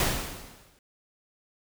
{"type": "noise with exponential decay", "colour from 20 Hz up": "pink", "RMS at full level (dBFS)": -23, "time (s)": [0, 0.79], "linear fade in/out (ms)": 2, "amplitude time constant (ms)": 170, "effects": []}